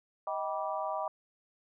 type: harmonic tone with a mistuned harmonic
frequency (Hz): 194.6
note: G3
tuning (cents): -12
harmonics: 3 / 4 / 5 / 6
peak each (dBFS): -36 / -37 / -38 / -39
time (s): 0.27-1.08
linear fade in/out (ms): 2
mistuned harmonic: 3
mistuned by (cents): +130
effects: none